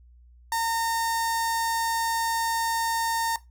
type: tone with notch filter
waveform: sawtooth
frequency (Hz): 915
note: A#5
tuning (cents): -32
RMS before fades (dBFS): -26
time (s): 0.52-3.36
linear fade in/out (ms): 2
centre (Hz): 2900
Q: 1.5
effects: noise-tail reverb RT60 0.2 s tail -17 dB re dry + added 60 Hz sine -50 dBFS peak until 3.5 s